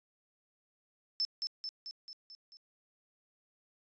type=tone with echo; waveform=sine; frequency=5274 Hz; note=E8; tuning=in tune; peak=-29 dBFS; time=1.2-1.25 s; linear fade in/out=0 ms; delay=220 ms; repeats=6; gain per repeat=-4 dB; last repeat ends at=2.57 s; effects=resampled to 16000 Hz